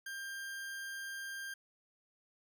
40% pulse tone, 1593 Hz, G6, 27 cents sharp, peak -40 dBFS, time 0.06-1.54 s, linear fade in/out 5 ms, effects none

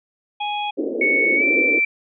harmonic tone, 830.6 Hz, G#5, in tune, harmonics 1 / 3 / 4, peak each -23 / -30 / -30 dBFS, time 0.4-0.71 s, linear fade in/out 10 ms
pink band-pass noise, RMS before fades -24 dBFS, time 0.77-1.8 s, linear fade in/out 20 ms, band 270 to 530 Hz, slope 48 dB/octave
sine tone with pitch glide, 2217 to 2339 Hz, C#7 to D7, 0 to -8 cents, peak -15 dBFS, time 1.01-1.85 s, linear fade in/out 5 ms, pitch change +92 cents, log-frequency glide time 1.36-1.44 s
effects none

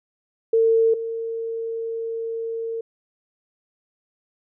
sine tone pair in turn, 452.3 / 455.2 Hz, A4 / A#4, +48 / -41 cents, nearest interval unison, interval 11 cents, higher second, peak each -14 / -25 dBFS, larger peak first, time 0.53-0.94 / 0.94-2.81 s, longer second, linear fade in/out 5 ms, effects none

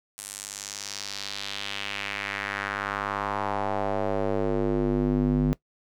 square tone with band-pass filter sweep, 50.2 Hz, G1, 42 cents sharp, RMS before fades -28 dBFS, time 0.18-5.53 s, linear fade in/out 0 ms, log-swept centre 9400 to 210 Hz, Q 2.1, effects noise-tail reverb RT60 0.1 s tail -20 dB re dry

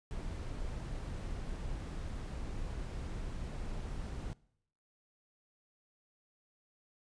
brown noise, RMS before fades -40 dBFS, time 0.11-4.33 s, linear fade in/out 0 ms, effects noise-tail reverb RT60 0.7 s tail -22 dB re dry + resampled to 22050 Hz

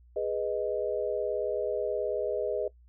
sine chord, G# minor, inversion none, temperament equal, 415.3 / 493.9 / 622.3 Hz, G#4 / B4 / D#5, 0 / 0 / 0 cents, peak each -32 dBFS, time 0.16-2.68 s, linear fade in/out 5 ms, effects noise-tail reverb RT60 0.1 s tail -20 dB re dry + added 60 Hz sine -54 dBFS peak until 2.88 s

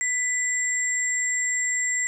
sine tone pair together, 1986 / 7451 Hz, B6 / A#8, +9 / -2 cents, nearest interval octave + major seventh, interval 2289 cents, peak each -25 dBFS, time 0.01-2.07 s, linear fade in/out 0 ms, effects none

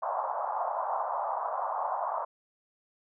white band-pass noise, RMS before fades -32 dBFS, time 0.02-2.25 s, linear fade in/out 10 ms, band 620 to 1100 Hz, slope 48 dB/octave, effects none

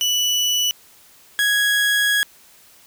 30% pulse tone pair in turn, 2960 / 1661.2 Hz, F#7 / G#6, 0 / 0 cents, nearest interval minor seventh, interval 1000 cents, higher first, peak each -14 / -13 dBFS, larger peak second, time 0.01-0.71 / 1.39-2.23 s, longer second, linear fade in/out 0 ms, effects white hiss -50 dBFS RMS until 2.86 s

